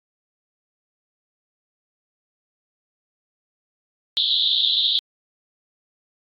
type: band-pass noise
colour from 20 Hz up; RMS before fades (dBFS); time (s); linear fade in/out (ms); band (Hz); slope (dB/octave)
white; -20; 4.17-4.99; 0; 3300 to 4000; 96
effects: AAC 64 kbps